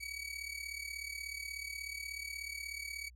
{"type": "tone with amplitude modulation", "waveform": "sawtooth", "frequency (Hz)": 2268, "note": "C#7", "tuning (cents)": 39, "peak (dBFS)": -34, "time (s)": [0, 3.1], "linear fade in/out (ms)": 20, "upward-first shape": "sine", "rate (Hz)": 36.5, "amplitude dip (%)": 75, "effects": ["added 60 Hz sine -55 dBFS peak until 3.15 s", "low-pass 12000 Hz 12 dB/octave"]}